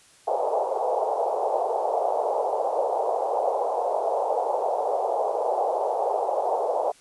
white band-pass noise, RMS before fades -25 dBFS, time 0.27-6.92 s, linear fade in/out 10 ms, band 450 to 850 Hz, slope 48 dB/octave, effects white hiss -55 dBFS RMS until 7 s + resampled to 24000 Hz

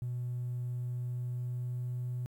triangle tone with pitch glide, 122.7 to 123.62 Hz, B2 to B2, -11 to +2 cents, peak -30 dBFS, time 0.02-2.26 s, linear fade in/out 0 ms, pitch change +13 cents, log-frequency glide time 0.73-2.03 s, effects tanh soft clip ceiling -30 dBFS + 11-bit

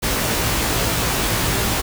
pink noise with comb filter, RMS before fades -20 dBFS, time 0.02-1.82 s, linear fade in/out 20 ms, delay 18 ms, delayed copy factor +0.75, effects none

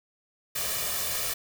white noise with comb filter, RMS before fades -30 dBFS, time 0.55-1.34 s, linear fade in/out 10 ms, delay 1.7 ms, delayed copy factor +0.6, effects none

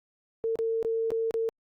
sine tone with dropouts, 452.1 Hz, A4, 47 cents sharp, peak -25 dBFS, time 0.44-1.49 s, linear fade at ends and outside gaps 0 ms, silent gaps 0.556-0.589 / 0.828-0.848 / 1.105-1.118 / 1.309-1.341 s, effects Opus 48 kbps

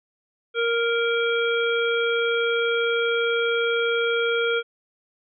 harmonic tone, 466.2 Hz, A#4, in tune, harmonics 1 / 3 / 5 / 7, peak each -22 / -25 / -30 / -30 dBFS, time 0.54-4.63 s, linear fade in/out 50 ms, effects none

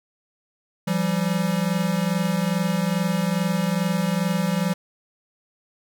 square tone pair together, 170.02 / 192.4 Hz, F3 / G3, -46 / -32 cents, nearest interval major second, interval 214 cents, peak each -24 / -24 dBFS, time 0.87-4.74 s, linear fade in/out 10 ms, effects none

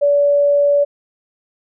sine tone, 574 Hz, D5, 40 cents flat, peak -10 dBFS, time 0.01-0.85 s, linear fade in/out 20 ms, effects none

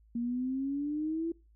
sine exponential sweep, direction up, 233.1 to 336.8 Hz, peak -30 dBFS, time 0.15-1.32 s, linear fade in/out 5 ms, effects noise-tail reverb RT60 0.3 s tail -23 dB re dry + added 54 Hz sine -59 dBFS peak until 1.55 s

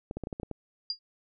clicks, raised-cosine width 2 ms, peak -22 dBFS, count 8, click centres 0.111 / 0.17 / 0.237 / 0.271 / 0.328 / 0.399 / 0.432 / 0.513 s
sine tone with exponential decay, 4801 Hz, D8, 37 cents sharp, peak -25 dBFS, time 0.9-0.99 s, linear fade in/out 2 ms, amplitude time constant 18 ms
effects none

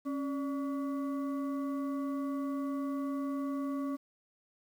sine tone with frequency modulation, 274.9 Hz, C#4, 14 cents flat, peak -32 dBFS, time 0.05-3.97 s, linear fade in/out 20 ms, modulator 860 Hz, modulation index 0.53, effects 10-bit

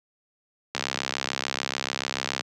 click train, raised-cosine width 0.2 ms, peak -8 dBFS, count 112, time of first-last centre 0.75-2.409 s, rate 66.9 Hz, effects high-pass 150 Hz 12 dB/octave

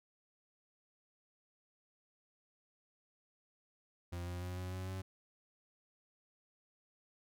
40% pulse tone with pitch steps, 87.3 / 88.67 / 90.07 / 91.48 / 92.92 / 94.38 Hz, F2 / F2 / F#2 / F#2 / F#2 / F#2, 0 / +27 / -46 / -19 / +8 / +35 cents, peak -39 dBFS, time 4.12-5.02 s, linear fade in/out 10 ms, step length 150 ms, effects none

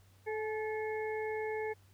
harmonic tone with a mistuned harmonic, 434.3 Hz, A4, 23 cents flat, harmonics 1 / 2 / 4 / 5, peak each -35 / -42 / -46 / -45 dBFS, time 0.26-1.74 s, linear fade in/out 20 ms, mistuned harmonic 2, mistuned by -23 cents, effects added 96 Hz sine -61 dBFS peak until 1.93 s + pink hiss -68 dBFS RMS until 1.93 s

